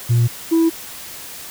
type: tone pair in turn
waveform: sine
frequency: 118.2 / 328.6 Hz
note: A#2 / E4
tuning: +24 / -5 cents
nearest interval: octave + tritone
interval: 1771 cents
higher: second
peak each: -9 dBFS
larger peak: neither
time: 0.09-0.28 / 0.51-0.7 s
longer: neither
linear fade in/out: 20 ms
effects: tanh soft clip ceiling -10 dBFS + white hiss -34 dBFS RMS until 1.5 s